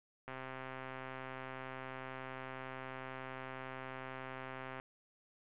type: click train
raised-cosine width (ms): 0.5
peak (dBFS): -30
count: 593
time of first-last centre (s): 0.28-4.799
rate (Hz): 131
effects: resampled to 8000 Hz + 11-bit